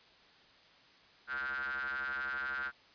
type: ring-modulated tone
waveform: square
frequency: 67 Hz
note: C2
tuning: 42 cents sharp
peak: -33 dBFS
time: 1.27-2.72 s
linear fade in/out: 50 ms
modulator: 1480 Hz
effects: white hiss -61 dBFS RMS until 2.94 s + resampled to 11025 Hz